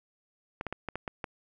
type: clicks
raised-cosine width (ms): 0.5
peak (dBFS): -19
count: 7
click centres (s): 0.611 / 0.667 / 0.726 / 0.887 / 0.956 / 1.078 / 1.242
effects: none